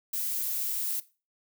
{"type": "noise", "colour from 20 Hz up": "violet", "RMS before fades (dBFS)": -31, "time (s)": [0.13, 1], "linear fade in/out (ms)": 5, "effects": ["noise-tail reverb RT60 0.3 s tail -17 dB re dry"]}